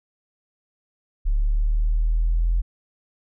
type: exponential sweep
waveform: sine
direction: up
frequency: 35.51 to 42.95 Hz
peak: -16 dBFS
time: 1.25-2.62 s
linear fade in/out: 20 ms
effects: tanh soft clip ceiling -13 dBFS